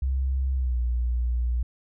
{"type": "tone with pitch glide", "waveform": "sine", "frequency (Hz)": [66, 60.17], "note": ["C2", "B1"], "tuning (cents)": [16, -44], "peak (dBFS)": -22, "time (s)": [0.02, 1.63], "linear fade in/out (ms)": 5, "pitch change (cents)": -160, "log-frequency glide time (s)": [0.54, 0.79], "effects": []}